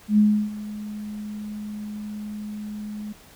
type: tone with ADSR envelope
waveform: sine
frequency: 210.4 Hz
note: G#3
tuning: 23 cents sharp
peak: -12 dBFS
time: 0.08-3.13 s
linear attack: 99 ms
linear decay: 320 ms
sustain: -18 dB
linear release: 11 ms
effects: pink hiss -50 dBFS RMS until 3.35 s